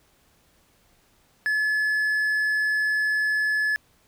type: tone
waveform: triangle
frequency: 1716 Hz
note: A6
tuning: 44 cents flat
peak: -19 dBFS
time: 1.46-3.76 s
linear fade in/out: 0 ms
effects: pink hiss -62 dBFS RMS until 4.07 s